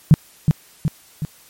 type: tone with echo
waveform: sine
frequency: 153.5 Hz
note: D#3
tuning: 23 cents flat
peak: -4 dBFS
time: 0.11-0.14 s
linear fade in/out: 0 ms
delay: 370 ms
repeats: 3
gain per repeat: -5 dB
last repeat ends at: 1.25 s
effects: white hiss -49 dBFS RMS until 1.49 s + MP3 64 kbps